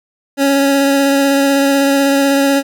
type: tone with vibrato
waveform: 25% pulse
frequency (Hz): 277.2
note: C#4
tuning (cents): 0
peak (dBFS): -6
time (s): 0.37-2.63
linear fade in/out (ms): 50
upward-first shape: sine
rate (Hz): 16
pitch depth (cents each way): 15
effects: none